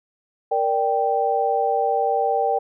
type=chord; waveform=sine; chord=G minor; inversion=first; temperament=equal; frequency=466.2 / 587.3 / 784 Hz; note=Bb4 / D5 / G5; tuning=0 / 0 / 0 cents; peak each=-23 / -25 / -20 dBFS; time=0.51-2.59 s; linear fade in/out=10 ms; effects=none